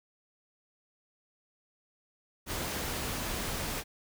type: noise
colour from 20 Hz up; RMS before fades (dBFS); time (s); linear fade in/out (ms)
pink; -35; 2.46-3.84; 50
effects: none